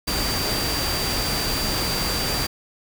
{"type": "tone in noise", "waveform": "sine", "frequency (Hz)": 4699, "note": "D8", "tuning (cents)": 0, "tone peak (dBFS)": -27, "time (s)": [0.07, 2.47], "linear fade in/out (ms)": 10, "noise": "pink", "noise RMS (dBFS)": -25, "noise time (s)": [0.07, 2.47], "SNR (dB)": -5, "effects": []}